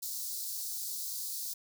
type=high-pass noise; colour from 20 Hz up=white; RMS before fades=-38 dBFS; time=0.02-1.54 s; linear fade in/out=10 ms; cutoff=4100 Hz; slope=48 dB/octave; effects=none